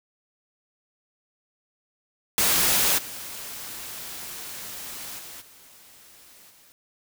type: noise with level steps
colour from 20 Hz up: white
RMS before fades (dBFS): -21 / -37 / -41 / -51 / -55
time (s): 2.38-6.72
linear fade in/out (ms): 0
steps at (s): 2.97 / 5.18 / 5.4 / 6.49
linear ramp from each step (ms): 20
effects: none